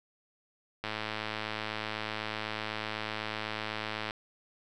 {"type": "click train", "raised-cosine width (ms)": 0.3, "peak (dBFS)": -18, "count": 354, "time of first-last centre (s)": [0.84, 4.109], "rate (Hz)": 108, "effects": []}